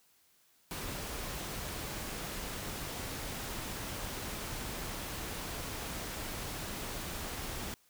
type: noise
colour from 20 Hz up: pink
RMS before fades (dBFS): -40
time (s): 0.71-7.74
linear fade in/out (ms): 0
effects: white hiss -68 dBFS RMS until 7.89 s